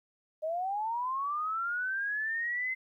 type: linear sweep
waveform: sine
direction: up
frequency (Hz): 609 to 2070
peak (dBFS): -30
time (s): 0.42-2.75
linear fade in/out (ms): 20
effects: 12-bit